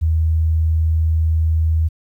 sine tone, 80.1 Hz, E2, 49 cents flat, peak -13 dBFS, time 0.01-1.89 s, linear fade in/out 20 ms, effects 9-bit

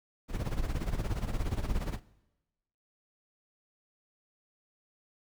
brown noise with tremolo, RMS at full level -29 dBFS, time 0.28-2 s, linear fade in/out 50 ms, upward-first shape sine, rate 17 Hz, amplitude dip 75%, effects noise-tail reverb RT60 1.0 s tail -20 dB re dry

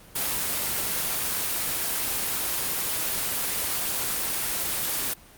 white noise, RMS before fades -27 dBFS, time 0.15-5.14 s, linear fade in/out 10 ms, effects pink hiss -50 dBFS RMS until 5.37 s + Opus 24 kbps

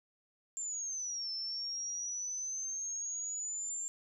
sine exponential two-way sweep, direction down then up, 7350 to 5300 to 7350 Hz, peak -36 dBFS, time 0.57-3.88 s, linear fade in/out 0 ms, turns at 1.31 s, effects none

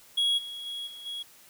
triangle tone with level steps, 3322 Hz, G#7, in tune, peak -21 / -35 / -32 / -40 / -32 dBFS, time 0.17-1.23 s, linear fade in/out 10 ms, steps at 0.37 / 0.65 / 0.86 / 1.05 s, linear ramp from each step 20 ms, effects white hiss -55 dBFS RMS until 1.49 s

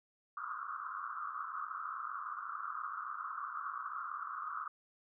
pink band-pass noise, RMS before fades -42 dBFS, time 0.37-4.68 s, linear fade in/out 5 ms, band 1100 to 1400 Hz, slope 96 dB/octave, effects none

